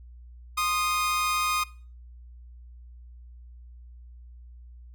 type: tone pair together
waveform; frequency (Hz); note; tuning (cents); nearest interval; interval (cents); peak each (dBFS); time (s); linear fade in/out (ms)
sawtooth; 1053.7 / 1238; C6 / D#6; +12 / -9; minor third; 279; -29 / -21; 0.57-1.64; 10
effects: noise-tail reverb RT60 0.4 s tail -20 dB re dry + added 60 Hz sine -44 dBFS peak until 4.94 s